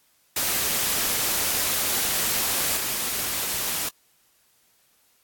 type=noise with level steps; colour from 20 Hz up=white; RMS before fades=-24 / -27 dBFS; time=0.36-3.89 s; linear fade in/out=5 ms; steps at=2.76 s; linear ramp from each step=20 ms; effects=white hiss -63 dBFS RMS until 5.23 s + AAC 64 kbps

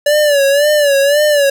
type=tone with vibrato; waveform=square; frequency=576 Hz; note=D5; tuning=34 cents flat; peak=-9 dBFS; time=0.06-1.5 s; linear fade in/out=5 ms; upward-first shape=sine; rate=1.9 Hz; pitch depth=81 cents each way; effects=none

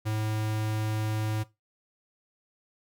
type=tone; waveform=square; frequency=108.2 Hz; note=A2; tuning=29 cents flat; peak=-28 dBFS; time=0.05-1.44 s; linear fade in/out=20 ms; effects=noise-tail reverb RT60 0.2 s tail -17 dB re dry

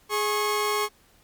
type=tone pair together; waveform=sawtooth; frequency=417.7 / 1091 Hz; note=G#4 / C#6; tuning=+10 / -28 cents; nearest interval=octave + perfect fourth; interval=1662 cents; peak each=-22 dBFS; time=0.09-0.89 s; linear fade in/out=50 ms; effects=pink hiss -59 dBFS RMS until 1.23 s + MP3 96 kbps

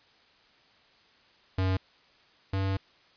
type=tone pair in turn; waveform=square; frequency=94 / 96.59 Hz; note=F#2 / G2; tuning=+28 / -25 cents; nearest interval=unison; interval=47 cents; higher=second; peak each=-25 / -27 dBFS; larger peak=first; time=1.58-1.77 / 2.53-2.77 s; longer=second; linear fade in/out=5 ms; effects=white hiss -61 dBFS RMS until 3.16 s + resampled to 11025 Hz

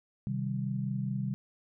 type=chord; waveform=sine; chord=C minor; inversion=none; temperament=equal; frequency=130.81 / 155.56 / 196 Hz; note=C3 / Eb3 / G3; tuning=0 / 0 / 0 cents; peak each=-33 / -38 / -34 dBFS; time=0.27-1.34 s; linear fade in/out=0 ms; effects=none

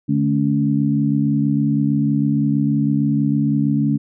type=tone cluster; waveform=sine; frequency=146.5 / 215.6 / 281.9 Hz; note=D3 / A3 / C#4; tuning=-4 / -35 / +29 cents; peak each=-19 dBFS; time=0.08-3.98 s; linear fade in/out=20 ms; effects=none

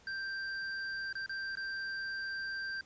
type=tone with dropouts; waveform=square; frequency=1572 Hz; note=G6; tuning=4 cents sharp; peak=-37 dBFS; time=0.07-2.81 s; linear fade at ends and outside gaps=2 ms; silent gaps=1.128-1.153 / 1.262-1.294 / 1.554-1.571 s; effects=pink hiss -62 dBFS RMS until 2.85 s + resampled to 16000 Hz

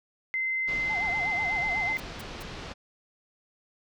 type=tone; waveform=sine; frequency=2068 Hz; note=C7; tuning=21 cents flat; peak=-26 dBFS; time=0.34-1.97 s; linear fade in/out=0 ms
type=low-pass noise; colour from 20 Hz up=pink; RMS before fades=-40 dBFS; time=0.67-2.74 s; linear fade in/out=20 ms; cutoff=5300 Hz; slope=24 dB/octave
type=tone with vibrato; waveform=sine; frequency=787 Hz; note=G5; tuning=7 cents sharp; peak=-33 dBFS; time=0.89-1.93 s; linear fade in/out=10 ms; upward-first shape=sine; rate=8.1 Hz; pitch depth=210 cents each way
type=noise bursts; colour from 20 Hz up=white; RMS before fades=-45 dBFS; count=3; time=1.98-2.426 s; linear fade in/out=5 ms; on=22 ms; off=190 ms
effects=none

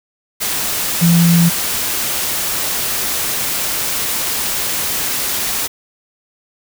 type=tone in noise; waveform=sine; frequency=170 Hz; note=F3; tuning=46 cents flat; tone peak=-8 dBFS; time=1.01-1.5 s; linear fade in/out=20 ms; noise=white; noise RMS=-19 dBFS; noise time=0.4-5.68 s; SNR=+8 dB; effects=none

